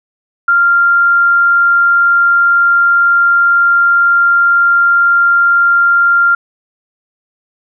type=tone; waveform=sine; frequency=1391 Hz; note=F6; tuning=7 cents flat; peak=-6 dBFS; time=0.48-6.35 s; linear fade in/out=5 ms; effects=none